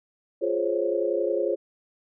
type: chord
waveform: sine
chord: Db major seventh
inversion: first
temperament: equal with one note detuned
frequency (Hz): 349.2 / 417.7 / 523.3 / 554.4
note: F4 / Ab4 / C5 / Db5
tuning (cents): 0 / +10 / 0 / 0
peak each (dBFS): -28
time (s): 0.41-1.56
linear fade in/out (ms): 20
effects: none